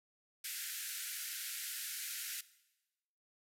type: band-pass noise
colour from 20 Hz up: white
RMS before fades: -43 dBFS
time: 0.44-2.41 s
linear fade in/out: 5 ms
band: 1400 to 15000 Hz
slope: 96 dB/octave
effects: noise-tail reverb RT60 1.0 s tail -18 dB re dry